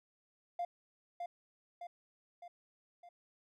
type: tone with echo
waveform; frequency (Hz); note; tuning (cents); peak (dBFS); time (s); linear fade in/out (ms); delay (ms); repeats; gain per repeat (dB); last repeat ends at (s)
triangle; 698.5; F5; 0; -31; 0.59-0.65; 5; 610; 4; -5; 3.09
effects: tanh soft clip ceiling -31 dBFS